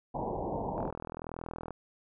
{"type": "low-pass noise", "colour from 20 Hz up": "white", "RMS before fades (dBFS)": -35, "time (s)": [0.14, 0.91], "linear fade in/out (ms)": 10, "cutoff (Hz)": 950, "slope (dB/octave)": 96}
{"type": "click train", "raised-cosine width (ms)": 1, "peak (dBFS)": -25, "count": 39, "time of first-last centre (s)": [0.78, 1.707], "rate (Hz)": 41}
{"effects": []}